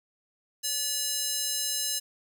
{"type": "tone with high-pass filter", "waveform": "square", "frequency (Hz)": 576, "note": "D5", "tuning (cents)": -34, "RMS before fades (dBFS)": -30, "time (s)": [0.63, 2], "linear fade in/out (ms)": 20, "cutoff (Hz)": 5400, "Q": 1.1, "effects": []}